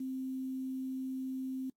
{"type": "tone with quantisation", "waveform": "sine", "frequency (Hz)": 261.6, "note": "C4", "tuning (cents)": 0, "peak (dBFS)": -35, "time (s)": [0, 1.7], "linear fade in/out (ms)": 5, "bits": 10, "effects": ["noise-tail reverb RT60 0.1 s tail -24 dB re dry", "AAC 64 kbps"]}